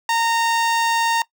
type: tone with notch filter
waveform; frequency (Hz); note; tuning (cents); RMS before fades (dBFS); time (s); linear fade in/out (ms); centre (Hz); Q
sawtooth; 921; A#5; -21; -19; 0.09-1.22; 2; 12000; 0.84
effects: noise-tail reverb RT60 0.1 s tail -19 dB re dry